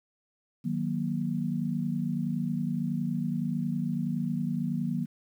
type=chord; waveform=sine; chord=D# minor; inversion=none; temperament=equal with one note detuned; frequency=155.56 / 185 / 237.2 Hz; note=D#3 / F#3 / A#3; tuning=0 / 0 / +30 cents; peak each=-32 / -32 / -31 dBFS; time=0.64-5.06 s; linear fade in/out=20 ms; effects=10-bit